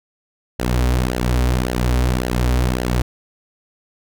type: tone with flanger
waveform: sawtooth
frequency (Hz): 61.74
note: B1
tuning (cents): 0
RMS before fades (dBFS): -18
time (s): 0.59-3.02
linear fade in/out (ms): 5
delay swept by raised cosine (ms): 0.82 to 6.02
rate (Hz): 1.8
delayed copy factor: -0.7
effects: none